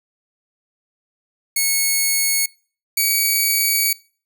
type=tone pair in turn; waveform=5% pulse; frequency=2200 / 2264 Hz; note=C#7 / C#7; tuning=-14 / +36 cents; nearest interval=unison; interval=50 cents; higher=second; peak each=-6 dBFS; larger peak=neither; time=1.56-2.46 / 2.97-3.93 s; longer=second; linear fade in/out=5 ms; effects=noise-tail reverb RT60 0.4 s tail -23 dB re dry